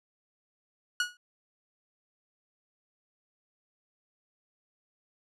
sawtooth tone with exponential decay, 1456 Hz, F#6, 28 cents flat, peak -19 dBFS, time 1-1.17 s, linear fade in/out 2 ms, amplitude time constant 36 ms, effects low-pass 8000 Hz 12 dB/octave

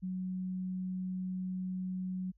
sine tone, 185 Hz, F#3, in tune, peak -34 dBFS, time 0.02-2.32 s, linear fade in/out 20 ms, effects added 50 Hz sine -64 dBFS peak until 2.37 s

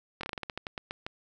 slowing click train, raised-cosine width 0.3 ms, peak -19 dBFS, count 13, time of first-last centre 0.21-1.065 s, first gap 23 ms, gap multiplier 1.19, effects none

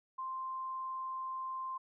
sine tone, 1046.5 Hz, C6, in tune, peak -37 dBFS, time 0.18-1.78 s, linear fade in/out 10 ms, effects none

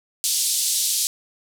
white band-pass noise, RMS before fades -22 dBFS, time 0.24-1.07 s, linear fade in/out 0 ms, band 3700 to 11000 Hz, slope 24 dB/octave, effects none

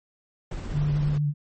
brown noise with tremolo, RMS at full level -31 dBFS, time 0.51-1.18 s, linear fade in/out 5 ms, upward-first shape triangle, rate 16 Hz, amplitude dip 30%
sine tone with vibrato, 146.83 Hz, D3, in tune, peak -21 dBFS, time 0.72-1.34 s, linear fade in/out 50 ms, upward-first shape triangle, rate 8.5 Hz, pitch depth 25 cents each way
effects MP3 32 kbps

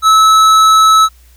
triangle tone with tanh clipping, 1300 Hz, E6, 24 cents flat, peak -6 dBFS, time 0.02-1.09 s, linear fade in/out 50 ms, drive 18 dB, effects added 60 Hz sine -41 dBFS peak until 1.36 s + white hiss -50 dBFS RMS until 1.36 s

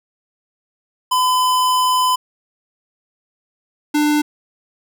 square tone pair in turn, 1011 / 298 Hz, B5 / D4, +40 / +25 cents, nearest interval octave + major sixth, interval 2115 cents, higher first, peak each -14 dBFS, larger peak neither, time 1.11-2.16 / 3.94-4.22 s, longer first, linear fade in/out 10 ms, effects none

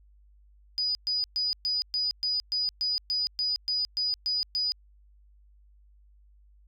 sine tone bursts, 4947 Hz, D#8, 11 cents flat, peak -25 dBFS, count 14, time 0.78-4.72 s, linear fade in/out 0 ms, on 170 ms, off 120 ms, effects added 50 Hz sine -55 dBFS peak until 6.67 s

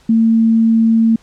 sine tone, 225.7 Hz, A3, 44 cents sharp, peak -8 dBFS, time 0.09-1.16 s, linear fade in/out 5 ms, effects pink hiss -50 dBFS RMS until 1.22 s + low-pass 8000 Hz 12 dB/octave

